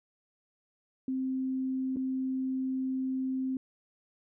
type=tone with dropouts; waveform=sine; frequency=261.6 Hz; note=C4; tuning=in tune; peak=-29 dBFS; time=1.08-3.57 s; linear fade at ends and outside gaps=2 ms; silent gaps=1.961-1.968 s; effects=none